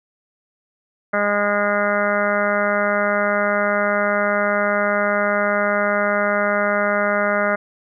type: harmonic tone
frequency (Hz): 205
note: G#3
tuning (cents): -22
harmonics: 1 / 2 / 3 / 4 / 5 / 6 / 7 / 8 / 9 / 10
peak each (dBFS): -26 / -29 / -20 / -30 / -32 / -25 / -23 / -29 / -30 / -29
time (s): 1.13-7.56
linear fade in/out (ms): 10
effects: none